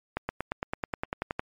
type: accelerating click train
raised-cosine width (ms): 0.5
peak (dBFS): -14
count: 13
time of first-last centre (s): 0.17-1.395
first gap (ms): 120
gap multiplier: 0.97
effects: MP3 64 kbps